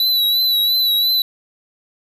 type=tone with vibrato; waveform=square; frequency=3951 Hz; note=B7; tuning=in tune; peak=-14 dBFS; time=0-1.22 s; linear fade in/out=2 ms; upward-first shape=triangle; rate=2.9 Hz; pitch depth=53 cents each way; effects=none